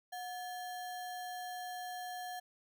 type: tone with sample-and-hold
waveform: sine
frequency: 728 Hz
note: F#5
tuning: 28 cents flat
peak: -40 dBFS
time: 0.12-2.4 s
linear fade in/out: 10 ms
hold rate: 2450 Hz
effects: none